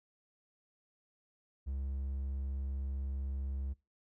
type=tone; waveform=triangle; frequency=67.8 Hz; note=C#2; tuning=38 cents flat; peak=-33 dBFS; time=1.66-3.74 s; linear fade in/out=20 ms; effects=noise-tail reverb RT60 0.3 s tail -24 dB re dry